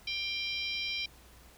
harmonic tone with a mistuned harmonic, 789 Hz, G5, 11 cents sharp, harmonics 3 / 4 / 5 / 6 / 7, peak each -36 / -38 / -40 / -42 / -43 dBFS, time 0.07-1.06 s, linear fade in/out 5 ms, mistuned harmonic 6, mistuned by +53 cents, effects added 60 Hz sine -58 dBFS peak until 1.57 s + pink hiss -58 dBFS RMS until 1.57 s

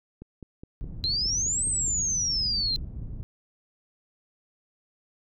click train, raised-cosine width 3 ms, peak -28 dBFS, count 9, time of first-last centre 0.22-1.88 s, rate 4.82 Hz
pink low-pass noise, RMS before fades -36 dBFS, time 0.81-3.23 s, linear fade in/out 0 ms, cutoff 150 Hz, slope 12 dB/octave
sine exponential two-way sweep, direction up then down, 4043 to 8440 to 4072 Hz, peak -24 dBFS, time 1.04-2.76 s, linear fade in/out 0 ms, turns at 1.66 s
effects none

